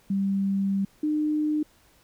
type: tone pair in turn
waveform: sine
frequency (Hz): 196 / 303.4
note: G3 / D#4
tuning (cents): 0 / -44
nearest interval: minor sixth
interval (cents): 756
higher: second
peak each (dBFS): -22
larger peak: neither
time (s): 0.1-0.85 / 1.03-1.63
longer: first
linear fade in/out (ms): 5
effects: pink hiss -60 dBFS RMS until 2.03 s